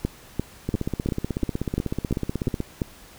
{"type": "two click trains", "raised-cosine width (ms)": 3, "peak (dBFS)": [-12, -10], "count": [32, 9], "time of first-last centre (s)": [[0.69, 2.604], [0.05, 2.818]], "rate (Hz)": [16.2, 2.89], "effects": ["pink hiss -48 dBFS RMS until 3.18 s"]}